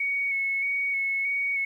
sine tone with vibrato, 2217 Hz, C#7, in tune, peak -24 dBFS, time 0-1.65 s, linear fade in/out 5 ms, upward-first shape square, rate 1.6 Hz, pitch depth 17 cents each way, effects 10-bit

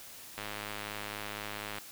click train, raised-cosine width 0.3 ms, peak -22 dBFS, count 147, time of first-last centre 0.38-1.784 s, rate 104 Hz, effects white hiss -49 dBFS RMS until 1.91 s

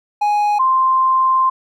triangle / sine tone pair in turn, 830.6 / 1046.5 Hz, G#5 / C6, 0 / 0 cents, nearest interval major third, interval 400 cents, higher second, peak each -11 dBFS, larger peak neither, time 0.21-0.59 / 0.59-1.5 s, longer second, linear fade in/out 10 ms, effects none

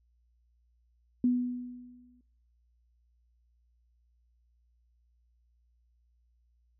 sine tone with exponential decay, 246.9 Hz, B3, in tune, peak -21 dBFS, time 1.24-2.21 s, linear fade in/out 2 ms, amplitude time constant 210 ms, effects noise-tail reverb RT60 0.5 s tail -20 dB re dry + added 59 Hz sine -66 dBFS peak until 6.79 s

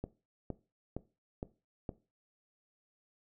click train, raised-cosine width 2 ms, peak -24 dBFS, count 5, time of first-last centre 0.04-1.892 s, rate 2.16 Hz, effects noise-tail reverb RT60 0.3 s tail -17 dB re dry

